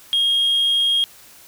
sine tone, 3254 Hz, G#7, 36 cents flat, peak -13 dBFS, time 0.13-1.04 s, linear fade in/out 0 ms, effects tanh soft clip ceiling -13 dBFS + white hiss -46 dBFS RMS until 1.47 s

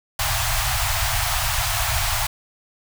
pink band-stop noise, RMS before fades -22 dBFS, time 0.19-2.27 s, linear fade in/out 5 ms, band 130 to 640 Hz, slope 96 dB/octave, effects none

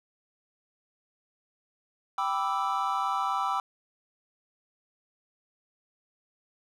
triangle chord, E minor seventh, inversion first, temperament equal, 784 / 987.8 / 1174.7 / 1318.5 Hz, G5 / B5 / D6 / E6, 0 / 0 / 0 / 0 cents, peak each -30 dBFS, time 2.18-3.6 s, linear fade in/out 2 ms, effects none

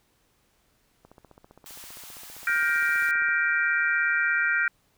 click train, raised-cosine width 1 ms, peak -35 dBFS, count 35, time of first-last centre 1.05-3.287 s, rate 15.2 Hz
white high-pass noise, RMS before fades -44 dBFS, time 1.66-3.11 s, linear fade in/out 0 ms, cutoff 670 Hz, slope 48 dB/octave
sine chord, G minor seventh, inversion third, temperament just, 1411.2 / 1568 / 1881.6 / 2352 Hz, F6 / G6 / Bb6 / D7, +18 / 0 / +16 / +2 cents, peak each -25 / -26 / -28 / -30 dBFS, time 2.47-4.68 s, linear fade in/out 2 ms
effects pink hiss -67 dBFS RMS until 4.97 s

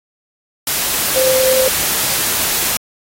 sine tone in noise, 520 Hz, C5, 11 cents flat, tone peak -13 dBFS, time 1.16-1.68 s, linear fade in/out 2 ms, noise white, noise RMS -17 dBFS, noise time 0.67-2.77 s, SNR +1 dB, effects AAC 48 kbps

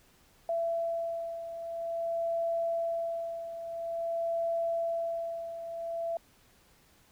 sine beating tone pair, 670 / 670.49 Hz, E5 / E5, +28 / +29 cents, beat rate 0.49 Hz, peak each -31 / -37 dBFS, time 0.49-6.17 s, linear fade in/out 2 ms, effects pink hiss -63 dBFS RMS until 7.11 s

